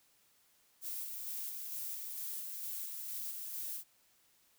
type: noise with tremolo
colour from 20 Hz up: violet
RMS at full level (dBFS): -41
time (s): 0.81-3.84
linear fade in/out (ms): 50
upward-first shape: square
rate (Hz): 2.2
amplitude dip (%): 25
effects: white hiss -70 dBFS RMS until 4.58 s